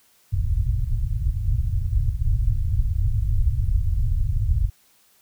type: low-pass noise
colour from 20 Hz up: pink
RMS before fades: -21 dBFS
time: 0.32-4.7 s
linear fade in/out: 10 ms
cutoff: 120 Hz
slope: 48 dB/octave
effects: white hiss -59 dBFS RMS until 5.21 s